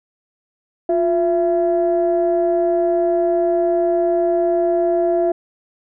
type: tone pair together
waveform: sine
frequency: 352.7 / 670 Hz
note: F4 / E5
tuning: +17 / +28 cents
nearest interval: major seventh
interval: 1111 cents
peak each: -16 dBFS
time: 0.89-5.32 s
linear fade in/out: 5 ms
effects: tanh soft clip ceiling -8 dBFS